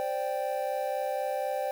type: chord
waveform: triangle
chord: C suspended second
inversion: none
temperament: equal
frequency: 523.3 / 587.3 / 784 Hz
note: C5 / D5 / G5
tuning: 0 / 0 / 0 cents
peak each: -31 dBFS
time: 0-1.71 s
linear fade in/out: 0 ms
effects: 8-bit